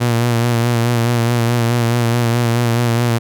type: tone with vibrato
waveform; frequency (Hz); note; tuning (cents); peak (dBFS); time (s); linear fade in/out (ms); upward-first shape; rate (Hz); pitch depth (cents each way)
sawtooth; 118.3; A#2; +26; -9; 0-3.19; 20; sine; 4.7; 39
effects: none